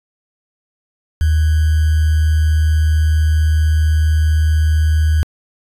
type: tone with sample-and-hold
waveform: sine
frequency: 77.78 Hz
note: D#2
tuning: in tune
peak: -10 dBFS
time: 1.21-5.23 s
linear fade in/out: 0 ms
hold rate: 1575 Hz
effects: resampled to 32000 Hz